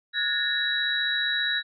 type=tone cluster; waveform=sine; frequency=1450 / 1679 / 1814 / 3884 Hz; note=F#6 / G#6 / A#6 / B7; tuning=-35 / +18 / -48 / -30 cents; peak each=-33 / -29 / -30 / -26 dBFS; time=0.13-1.63 s; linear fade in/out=50 ms; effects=none